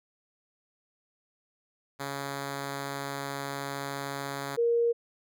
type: tone pair in turn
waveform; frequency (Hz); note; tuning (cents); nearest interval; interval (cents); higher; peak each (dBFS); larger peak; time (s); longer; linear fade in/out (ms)
5% pulse / sine; 139.5 / 469.2; C#3 / A#4; +11 / +11; octave + major sixth; 2100; second; -22; neither; 1.99-4.57 / 4.57-4.93; first; 20
effects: none